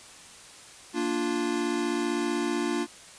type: chord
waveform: square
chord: Bb major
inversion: none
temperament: equal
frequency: 233.1 / 293.7 / 349.2 Hz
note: Bb3 / D4 / F4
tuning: 0 / 0 / 0 cents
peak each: -33 / -31 / -30 dBFS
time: 0.93-2.87 s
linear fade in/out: 50 ms
effects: white hiss -48 dBFS RMS until 3.18 s + resampled to 22050 Hz